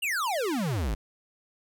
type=exponential sweep; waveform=square; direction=down; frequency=2935 to 45.7 Hz; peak=-27 dBFS; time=0.02-0.95 s; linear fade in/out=10 ms; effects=none